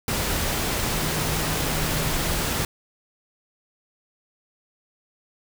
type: tone in noise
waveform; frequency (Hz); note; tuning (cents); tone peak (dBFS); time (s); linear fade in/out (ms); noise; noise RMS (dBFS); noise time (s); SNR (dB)
sine; 155.56; D#3; 0; -31; 0.93-2.4; 2; pink; -25; 0.08-2.65; -9
effects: none